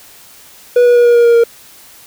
triangle tone with pitch steps, 487.9 / 484.3 / 480.6 / 477 / 473.5 / 469.9 / 466.4 Hz, B4 / B4 / B4 / A#4 / A#4 / A#4 / A#4, -21 / -34 / -47 / +40 / +27 / +14 / +1 cents, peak -3 dBFS, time 0.76-1.439 s, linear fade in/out 5 ms, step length 97 ms, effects white hiss -40 dBFS RMS until 2.06 s

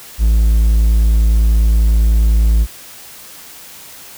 triangle tone, 55 Hz, A1, in tune, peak -6 dBFS, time 0.18-2.67 s, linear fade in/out 50 ms, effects white hiss -36 dBFS RMS until 4.17 s

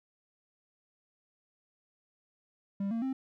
triangle tone with pitch steps, 198.1 / 228.9 / 264.4 Hz, G3 / A#3 / C4, +18 / -31 / +18 cents, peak -28 dBFS, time 2.8-3.13 s, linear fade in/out 5 ms, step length 110 ms, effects none

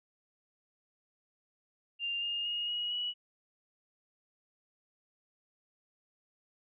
sine tone with pitch steps, 2794 / 2828 / 2863 / 2898 / 2933 Hz, F7 / F7 / F7 / F#7 / F#7, 0 / +21 / +42 / -37 / -16 cents, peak -32 dBFS, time 1.99-3.14 s, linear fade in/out 50 ms, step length 230 ms, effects none

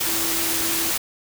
sine tone in noise, 330.4 Hz, E4, 4 cents sharp, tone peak -31 dBFS, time 0.06-0.91 s, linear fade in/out 10 ms, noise white, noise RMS -23 dBFS, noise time 0-0.98 s, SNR -11 dB, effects none

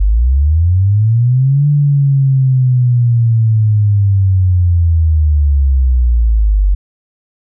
sine linear two-way sweep, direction up then down, 46.63 to 146.83 to 46.63 Hz, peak -7 dBFS, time 0-6.75 s, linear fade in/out 10 ms, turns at 1.68 s, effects none

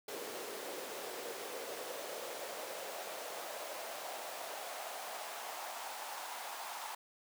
pink noise with high-pass filter sweep, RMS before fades -44 dBFS, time 0.08-6.95 s, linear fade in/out 5 ms, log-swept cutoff 410 to 880 Hz, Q 3, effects none

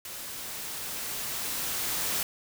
white noise with level ramp, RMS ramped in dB -40 to -29 dBFS, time 0.05-2.23 s, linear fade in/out 2 ms, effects none

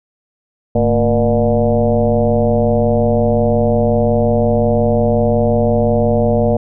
sine tone with frequency modulation, 349.2 Hz, F4, in tune, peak -10 dBFS, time 0.75-6.57 s, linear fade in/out 5 ms, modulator 124 Hz, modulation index 2.6, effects none

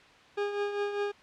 40% pulse tone with tremolo, 408.2 Hz, G#4, 30 cents flat, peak -26 dBFS, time 0.37-1.12 s, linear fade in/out 10 ms, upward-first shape triangle, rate 5 Hz, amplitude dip 60%, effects white hiss -55 dBFS RMS until 1.22 s + low-pass 3000 Hz 12 dB/octave

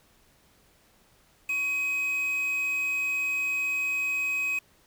triangle tone with quantisation, 2529 Hz, D#7, 28 cents sharp, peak -24 dBFS, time 1.49-4.59 s, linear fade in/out 5 ms, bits 7, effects pink hiss -62 dBFS RMS until 4.86 s

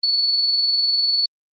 sine tone with tremolo, 4435 Hz, C#8, in tune, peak -14 dBFS, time 0.03-1.26 s, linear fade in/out 5 ms, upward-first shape triangle, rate 20 Hz, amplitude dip 45%, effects Opus 32 kbps

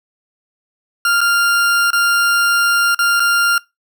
40% pulse tone with dropouts, 1396.9 Hz, F6, in tune, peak -11 dBFS, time 1.05-3.58 s, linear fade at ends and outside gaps 2 ms, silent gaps 1.207-1.213 / 1.905-1.931 / 2.947-2.99 / 3.197-3.202 s, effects noise-tail reverb RT60 0.2 s tail -22 dB re dry

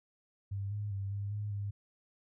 sine tone with pitch steps, 99.1 / 103.7 / 98.4 / 100.8 / 104.1 / 101.2 Hz, G2 / G#2 / G2 / G2 / G#2 / G#2, +19 / -2 / +7 / +49 / +5 / -44 cents, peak -34 dBFS, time 0.51-1.71 s, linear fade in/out 10 ms, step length 200 ms, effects none

